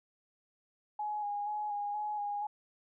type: tone with vibrato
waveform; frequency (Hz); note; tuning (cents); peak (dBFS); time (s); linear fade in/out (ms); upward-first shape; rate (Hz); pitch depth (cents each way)
sine; 830.6; G#5; 0; -33; 0.99-2.47; 5; square; 2.1; 22
effects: none